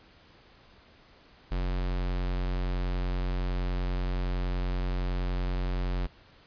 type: tone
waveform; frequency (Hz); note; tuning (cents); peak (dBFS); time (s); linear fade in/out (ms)
square; 45.32; F#1; -35; -28; 1.51-6.07; 10
effects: pink hiss -57 dBFS RMS until 6.46 s + resampled to 11025 Hz